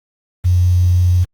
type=tone with quantisation; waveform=sine; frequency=89.4 Hz; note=F2; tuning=41 cents sharp; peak=-9 dBFS; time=0.44-1.25 s; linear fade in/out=20 ms; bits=6; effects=Opus 24 kbps